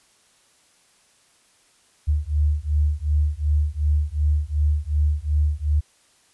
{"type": "beating tone pair", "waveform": "sine", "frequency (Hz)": [73.42, 76.12], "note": ["D2", "D#2"], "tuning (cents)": [0, -37], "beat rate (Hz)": 2.7, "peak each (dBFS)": -21, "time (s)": [2.07, 5.81], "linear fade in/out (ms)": 20, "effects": ["white hiss -59 dBFS RMS until 6.33 s", "resampled to 24000 Hz"]}